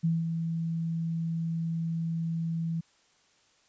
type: tone with ADSR envelope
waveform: sine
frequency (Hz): 164.81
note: E3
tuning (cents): 0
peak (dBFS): -22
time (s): 0.03-2.81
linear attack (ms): 18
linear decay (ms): 190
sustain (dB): -6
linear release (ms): 11
effects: white hiss -65 dBFS RMS until 3.68 s + resampled to 16000 Hz